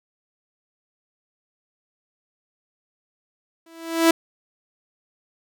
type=tone with exponential growth; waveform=sawtooth; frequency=329.6 Hz; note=E4; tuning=in tune; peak=-7 dBFS; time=3.66-4.11 s; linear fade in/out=5 ms; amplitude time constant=97 ms; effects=none